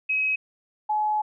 sine tone pair in turn, 2547 / 850 Hz, D#7 / G#5, +40 / +40 cents, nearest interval octave + perfect fifth, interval 1900 cents, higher first, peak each -21 dBFS, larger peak neither, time 0.09-0.36 / 0.89-1.22 s, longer second, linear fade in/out 10 ms, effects none

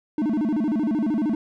triangle tone with vibrato, 259.2 Hz, C4, 16 cents flat, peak -18 dBFS, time 0.18-1.35 s, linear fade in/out 2 ms, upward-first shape square, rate 13 Hz, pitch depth 280 cents each way, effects none

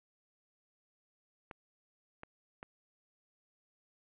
clicks, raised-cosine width 0.5 ms, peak -30 dBFS, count 3, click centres 1.512 / 2.234 / 2.629 s, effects resampled to 8000 Hz + 11-bit

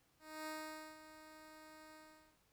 10% pulse tone with ADSR envelope, 311.1 Hz, D#4, in tune, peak -35 dBFS, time 0.19-2.38 s, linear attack 280 ms, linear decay 500 ms, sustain -13 dB, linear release 430 ms, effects pink hiss -75 dBFS RMS until 2.52 s

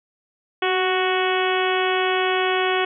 harmonic tone with a mistuned harmonic, 370 Hz, F#4, in tune, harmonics 1 / 2 / 3 / 4 / 5 / 6 / 7 / 8 / 9, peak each -22 / -25 / -27 / -28 / -29 / -30 / -30 / -31 / -32 dBFS, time 0.62-2.85 s, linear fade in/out 5 ms, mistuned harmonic 1, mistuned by +23 cents, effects none

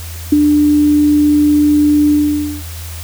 sine tone with ADSR envelope, 296.1 Hz, D4, 14 cents sharp, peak -3 dBFS, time 0.32-2.63 s, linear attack 7 ms, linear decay 17 ms, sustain -4 dB, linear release 520 ms, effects added 83 Hz sine -25 dBFS peak until 3.03 s + white hiss -32 dBFS RMS until 3.03 s

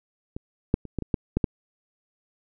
clicks, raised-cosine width 3 ms, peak -20 / -6 / -25 / -14 / -18 / -9 / -9 / -8 dBFS, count 8, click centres 0.365 / 0.741 / 0.853 / 0.987 / 1.023 / 1.142 / 1.37 / 1.442 s, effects none

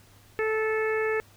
harmonic tone, 437.2 Hz, A4, 11 cents flat, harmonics 1 / 2 / 3 / 4 / 5 / 6, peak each -25 / -38 / -36 / -32 / -35 / -42 dBFS, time 0.39-1.2 s, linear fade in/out 0 ms, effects added 101 Hz sine -57 dBFS peak until 1.36 s + pink hiss -57 dBFS RMS until 1.36 s

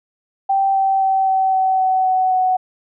sine tone with pitch steps, 780 / 774.6 / 769.3 / 763.9 / 758.7 / 753.4 / 748.2 / 743.1 Hz, G5 / G5 / G5 / G5 / F#5 / F#5 / F#5 / F#5, -9 / -21 / -33 / -45 / +43 / +31 / +19 / +7 cents, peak -13 dBFS, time 0.49-2.57 s, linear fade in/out 10 ms, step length 260 ms, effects none

